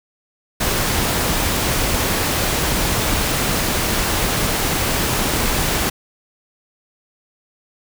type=noise; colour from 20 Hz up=pink; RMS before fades=-19 dBFS; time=0.6-5.9 s; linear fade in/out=10 ms; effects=none